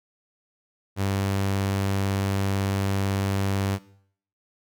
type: tone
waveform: sawtooth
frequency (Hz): 98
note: G2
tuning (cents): 0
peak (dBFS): -19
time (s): 0.96-3.79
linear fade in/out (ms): 50
effects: noise-tail reverb RT60 0.6 s tail -18 dB re dry